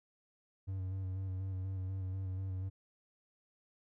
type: tone with vibrato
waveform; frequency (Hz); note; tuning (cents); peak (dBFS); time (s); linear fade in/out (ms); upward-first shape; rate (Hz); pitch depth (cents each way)
triangle; 94.5; F#2; +37; -34; 0.67-2.7; 20; square; 4.1; 24
effects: none